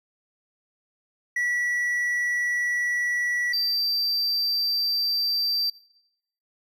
triangle tone pair in turn, 1945 / 4684 Hz, B6 / D8, -27 / -5 cents, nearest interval octave + minor third, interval 1522 cents, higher second, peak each -21 dBFS, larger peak neither, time 1.36-3.53 / 3.53-5.7 s, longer neither, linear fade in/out 5 ms, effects noise-tail reverb RT60 0.8 s tail -20 dB re dry

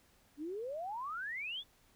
sine exponential sweep, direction up, 280.2 to 3574 Hz, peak -38 dBFS, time 0.37-1.64 s, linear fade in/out 50 ms, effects pink hiss -68 dBFS RMS until 1.95 s

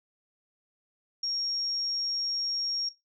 sine tone, 5570 Hz, F8, 5 cents flat, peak -28 dBFS, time 1.23-2.89 s, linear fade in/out 5 ms, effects noise-tail reverb RT60 0.2 s tail -18 dB re dry

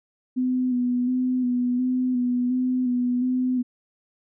sine tone with vibrato, 250.2 Hz, B3, 23 cents sharp, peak -20 dBFS, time 0.36-3.63 s, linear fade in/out 20 ms, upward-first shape square, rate 1.4 Hz, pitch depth 25 cents each way, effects none

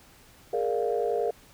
sine chord, Bb dominant seventh, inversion third, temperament equal, 415.3 / 466.2 / 587.3 / 698.5 Hz, Ab4 / Bb4 / D5 / F5, 0 / 0 / 0 / 0 cents, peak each -29 / -27 / -33 / -31 dBFS, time 0.53-1.31 s, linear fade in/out 5 ms, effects tanh soft clip ceiling -15 dBFS + pink hiss -55 dBFS RMS until 1.53 s

